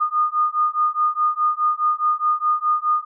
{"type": "beating tone pair", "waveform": "sine", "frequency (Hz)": [1222, 1226.8], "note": ["D#6", "D#6"], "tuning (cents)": [-32, -25], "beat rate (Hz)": 4.8, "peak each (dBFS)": -20, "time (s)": [0, 3.05], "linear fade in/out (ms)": 20, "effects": []}